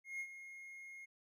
triangle tone with ADSR envelope, 2147 Hz, C7, 44 cents sharp, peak -37 dBFS, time 0.04-1.06 s, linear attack 160 ms, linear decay 65 ms, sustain -11 dB, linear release 18 ms, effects none

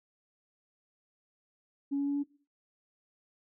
sine tone with pitch steps, 280.1 / 281.9 / 283.7 / 285.5 Hz, C#4 / C#4 / C#4 / D4, +18 / +29 / +40 / -49 cents, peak -27 dBFS, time 1.91-2.238 s, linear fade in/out 20 ms, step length 82 ms, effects noise-tail reverb RT60 0.4 s tail -20 dB re dry + tanh soft clip ceiling -24 dBFS

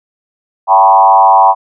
sine tone with frequency modulation, 877 Hz, A5, 6 cents flat, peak -3 dBFS, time 0.67-1.55 s, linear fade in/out 50 ms, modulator 99.5 Hz, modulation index 1.7, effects none

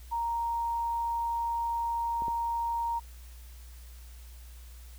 sine tone, 932.3 Hz, A#5, in tune, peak -28 dBFS, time 0.11-3 s, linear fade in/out 20 ms
clicks, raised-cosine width 2 ms, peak -30 / -27 dBFS, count 2, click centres 2.221 / 2.282 s
effects added 60 Hz sine -45 dBFS peak until 4.98 s + white hiss -57 dBFS RMS until 4.98 s

